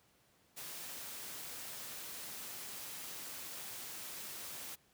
white noise with amplitude modulation, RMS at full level -45 dBFS, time 0.56-4.76 s, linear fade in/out 20 ms, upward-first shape sine, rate 198 Hz, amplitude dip 25%, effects pink hiss -70 dBFS RMS until 4.93 s + high-pass 80 Hz 12 dB/octave

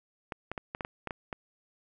clicks, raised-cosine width 0.5 ms, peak -20 dBFS, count 9, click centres 0.322 / 0.516 / 0.578 / 0.749 / 0.808 / 0.849 / 1.073 / 1.108 / 1.328 s, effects none

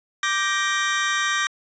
sawtooth chord, G minor, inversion second, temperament just, 1176 / 1568 / 1881.6 Hz, D6 / G6 / Bb6, +2 / 0 / +16 cents, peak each -21 dBFS, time 0.23-1.47 s, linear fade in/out 2 ms, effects resampled to 16000 Hz + 9-bit

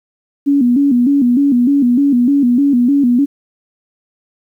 sine tone with vibrato, 261.9 Hz, C4, 2 cents sharp, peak -8 dBFS, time 0.46-3.26 s, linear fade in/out 20 ms, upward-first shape square, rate 3.3 Hz, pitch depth 130 cents each way, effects 8-bit

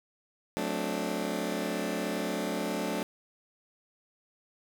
20% pulse chord, D dominant seventh, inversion first, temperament just, 183.54 / 220.2 / 264.3 / 293.7 Hz, F#3 / A3 / C4 / D4, -14 / +2 / +18 / 0 cents, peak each -31 / -30 / -34 / -30 dBFS, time 0.57-3.03 s, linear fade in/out 0 ms, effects none

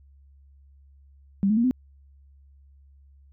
sine tone with pitch steps, 196.8 / 214.6 / 234 / 255.2 Hz, G3 / A3 / A#3 / C4, +7 / -43 / +7 / -43 cents, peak -18 dBFS, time 1.43-1.71 s, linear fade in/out 0 ms, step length 70 ms, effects added 69 Hz sine -51 dBFS peak until 3.32 s

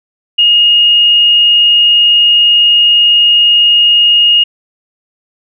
sine tone, 2858 Hz, F7, 39 cents sharp, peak -4 dBFS, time 0.38-4.44 s, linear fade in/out 10 ms, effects none

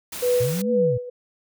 white noise, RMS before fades -33 dBFS, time 0.12-0.62 s, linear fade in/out 5 ms
sine tone with tremolo, 493 Hz, B4, 3 cents flat, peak -16 dBFS, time 0.22-1.1 s, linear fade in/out 10 ms, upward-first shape sine, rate 2.1 Hz, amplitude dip 85%
sine linear two-way sweep, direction up then down, 110 to 233.1 to 110 Hz, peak -23 dBFS, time 0.4-0.98 s, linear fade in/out 10 ms, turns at 0.71 s
effects none

